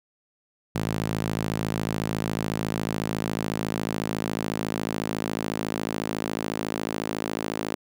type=tone with high-pass filter sweep; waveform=sawtooth; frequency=54 Hz; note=A1; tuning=32 cents flat; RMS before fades=-29 dBFS; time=0.75-7.75 s; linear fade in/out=5 ms; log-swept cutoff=140 to 280 Hz; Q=1.3; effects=none